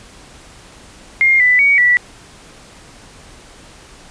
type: tone with pitch steps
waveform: sine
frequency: 2123 / 1990 / 2249 / 1956 Hz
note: C7 / B6 / C#7 / B6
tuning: +25 / +13 / +24 / -17 cents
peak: -8 dBFS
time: 1.21-1.97 s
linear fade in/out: 0 ms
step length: 190 ms
effects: pink hiss -41 dBFS RMS until 4.1 s + resampled to 22050 Hz